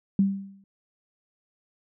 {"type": "tone with exponential decay", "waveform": "sine", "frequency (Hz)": 196, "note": "G3", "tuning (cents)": 0, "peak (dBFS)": -15, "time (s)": [0.19, 0.64], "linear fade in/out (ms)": 2, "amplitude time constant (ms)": 96, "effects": []}